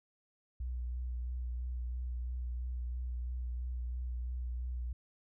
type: tone with vibrato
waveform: sine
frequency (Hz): 61.3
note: B1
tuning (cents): -12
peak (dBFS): -35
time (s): 0.6-4.93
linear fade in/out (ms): 5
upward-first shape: sine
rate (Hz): 3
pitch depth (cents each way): 24
effects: none